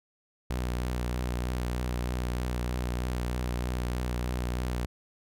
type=tone with vibrato; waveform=sawtooth; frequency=61.3 Hz; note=B1; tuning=12 cents flat; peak=-25 dBFS; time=0.5-4.86 s; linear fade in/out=5 ms; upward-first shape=triangle; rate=3.2 Hz; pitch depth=31 cents each way; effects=none